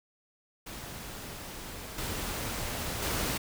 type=noise with level steps; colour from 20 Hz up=pink; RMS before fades=-42 / -35 / -31 dBFS; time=0.66-3.38 s; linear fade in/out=10 ms; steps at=1.98 / 3.02 s; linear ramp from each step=5 ms; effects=none